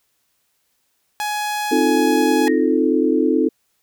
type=tone; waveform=sawtooth; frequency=838 Hz; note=G#5; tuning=15 cents sharp; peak=-17 dBFS; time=1.2-2.48 s; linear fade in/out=0 ms
type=chord; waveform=sine; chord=F dominant seventh; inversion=second; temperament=equal; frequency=261.6 / 311.1 / 349.2 / 440 Hz; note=C4 / Eb4 / F4 / A4; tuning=0 / 0 / 0 / 0 cents; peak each=-19 / -18 / -21 / -20 dBFS; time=1.71-3.49 s; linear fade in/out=10 ms
type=tone with exponential decay; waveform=sine; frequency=1864.7 Hz; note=A#6; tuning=in tune; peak=-22 dBFS; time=2.47-2.78 s; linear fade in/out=2 ms; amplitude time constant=67 ms
effects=white hiss -67 dBFS RMS until 3.82 s